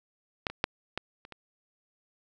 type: clicks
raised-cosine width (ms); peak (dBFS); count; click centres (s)
0.3; -12 / -23 / -8 / -15 / -30 / -27; 6; 0.468 / 0.5 / 0.641 / 0.976 / 1.251 / 1.323
effects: none